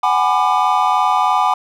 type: chord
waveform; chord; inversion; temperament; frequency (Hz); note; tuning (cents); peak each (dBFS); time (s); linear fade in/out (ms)
triangle; G# half-diminished seventh; third; just; 747.5 / 830.6 / 996.7 / 1196.1; F#5 / G#5 / B5 / D6; +17 / 0 / +16 / +31; -16; 0.03-1.54; 5
effects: none